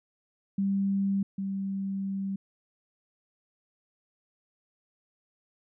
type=tone pair in turn; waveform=sine; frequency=196.6 / 194.9 Hz; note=G3 / G3; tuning=+5 / -10 cents; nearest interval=unison; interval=15 cents; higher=first; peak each=-24 / -29 dBFS; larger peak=first; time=0.58-1.23 / 1.38-2.36 s; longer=second; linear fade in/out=5 ms; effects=none

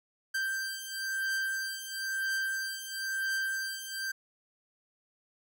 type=beating tone pair; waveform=45% pulse; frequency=1568 / 1569 Hz; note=G6 / G6; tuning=0 / +1 cents; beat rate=1 Hz; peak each=-36 / -34 dBFS; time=0.34-4.12 s; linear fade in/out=10 ms; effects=none

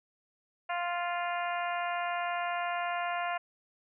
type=harmonic tone; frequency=349.2 Hz; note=F4; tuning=in tune; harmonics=2 / 3 / 4 / 5 / 6 / 7 / 8; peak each=-33 / -37 / -39 / -41 / -43 / -44 / -45 dBFS; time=0.69-3.38 s; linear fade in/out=10 ms; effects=none

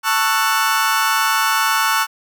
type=chord; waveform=35% pulse; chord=F# minor seventh; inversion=first; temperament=just; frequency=888 / 1110 / 1332 / 1480 Hz; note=A5 / C#6 / E6 / F#6; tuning=+16 / +2 / +18 / 0 cents; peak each=-19 dBFS; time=0.03-2.07 s; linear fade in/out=50 ms; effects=none

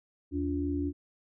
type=tone cluster; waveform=sine; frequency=81.2 / 285.9 / 350.1 Hz; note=E2 / D4 / F4; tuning=-26 / -46 / +4 cents; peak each=-34 / -30 / -37 dBFS; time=0.31-0.93 s; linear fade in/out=50 ms; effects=none

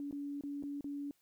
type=tone with dropouts; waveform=sine; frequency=285.1 Hz; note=C#4; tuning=49 cents sharp; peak=-38 dBFS; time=0-1.11 s; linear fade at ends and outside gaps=1 ms; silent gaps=0.111-0.126 / 0.41-0.436 / 0.626-0.636 / 0.809-0.843 s; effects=white hiss -75 dBFS RMS until 1.21 s

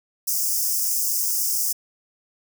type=high-pass noise; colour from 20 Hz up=white; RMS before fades=-23 dBFS; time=0.27-1.73 s; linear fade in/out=10 ms; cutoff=5000 Hz; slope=96 dB/octave; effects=none

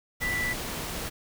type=tone in noise; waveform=sine; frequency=1975.5 Hz; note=B6; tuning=in tune; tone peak=-27 dBFS; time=0.21-0.54 s; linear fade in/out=20 ms; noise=pink; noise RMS=-34 dBFS; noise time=0.2-1.1 s; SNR=+4 dB; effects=none

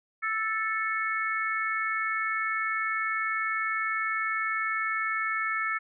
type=harmonic tone; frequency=440 Hz; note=A4; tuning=in tune; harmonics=3 / 4 / 5; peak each=-30 / -31 / -32 dBFS; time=0.22-5.79 s; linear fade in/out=20 ms; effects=none

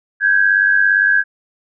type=tone pair together; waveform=sine; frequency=1563.7 / 1661.2 Hz; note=G6 / G#6; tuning=-5 / 0 cents; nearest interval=minor second; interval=105 cents; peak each=-13 dBFS; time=0.2-1.24 s; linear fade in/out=50 ms; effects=none

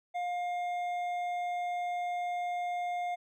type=tone with hard clipping; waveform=sine; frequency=709 Hz; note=F5; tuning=26 cents sharp; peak=-33 dBFS; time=0.14-3.16 s; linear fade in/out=20 ms; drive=7 dB; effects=none

